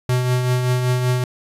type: tone with tremolo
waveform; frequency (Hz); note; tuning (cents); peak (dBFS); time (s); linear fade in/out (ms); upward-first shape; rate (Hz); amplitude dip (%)
square; 125.5; B2; +28; -15; 0.09-1.24; 2; triangle; 5.2; 45
effects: resampled to 32000 Hz